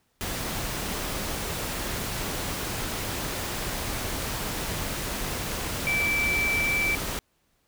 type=tone in noise; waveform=sine; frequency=2325 Hz; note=D7; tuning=18 cents flat; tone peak=-23 dBFS; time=5.87-6.95 s; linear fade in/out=0 ms; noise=pink; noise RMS=-31 dBFS; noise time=0.21-7.19 s; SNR=+5 dB; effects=pink hiss -70 dBFS RMS until 7.67 s